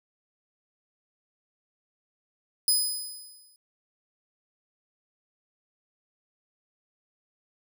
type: tone with exponential decay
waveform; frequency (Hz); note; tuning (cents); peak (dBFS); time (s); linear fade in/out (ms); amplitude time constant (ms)
10% pulse; 5010; D#8; +11; -13; 2.68-3.56; 1; 190
effects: none